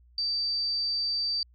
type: tone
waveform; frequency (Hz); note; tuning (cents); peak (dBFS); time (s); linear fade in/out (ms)
sine; 4650; D8; -18; -26; 0.18-1.43; 2
effects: added 60 Hz sine -55 dBFS peak until 1.54 s